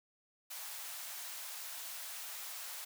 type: high-pass noise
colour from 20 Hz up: white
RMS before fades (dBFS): -45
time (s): 0.5-2.85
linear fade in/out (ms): 10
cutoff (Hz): 630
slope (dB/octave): 24
effects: none